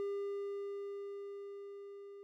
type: tone with level ramp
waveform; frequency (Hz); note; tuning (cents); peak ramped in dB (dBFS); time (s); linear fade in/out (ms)
triangle; 401.1; G4; +40; -33 to -47; 0-2.23; 0
effects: none